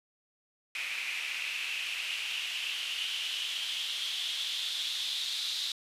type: noise with band-pass filter sweep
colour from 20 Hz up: white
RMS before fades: -35 dBFS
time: 0.75-5.72 s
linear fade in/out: 2 ms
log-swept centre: 2400 to 3800 Hz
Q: 5.4
effects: resampled to 32000 Hz